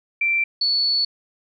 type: tone pair in turn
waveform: sine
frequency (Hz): 2349 / 4434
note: D7 / C#8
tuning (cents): 0 / 0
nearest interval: major seventh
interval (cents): 1100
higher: second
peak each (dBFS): -17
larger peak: neither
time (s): 0.21-0.44 / 0.61-1.05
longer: second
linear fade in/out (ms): 5
effects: none